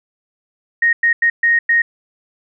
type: tone bursts at uneven times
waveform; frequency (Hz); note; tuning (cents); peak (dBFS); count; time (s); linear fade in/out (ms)
sine; 1864.7; A#6; 0; -10; 5; 0.82-0.93 / 1.03-1.13 / 1.22-1.3 / 1.43-1.59 / 1.69-1.82; 5
effects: none